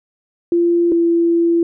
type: tone pair in turn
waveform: sine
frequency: 343.3 / 338 Hz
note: F4 / E4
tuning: -30 / +43 cents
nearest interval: unison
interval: 27 cents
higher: first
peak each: -11 dBFS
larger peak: neither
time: 0.52-0.92 / 0.92-1.63 s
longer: second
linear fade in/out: 2 ms
effects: none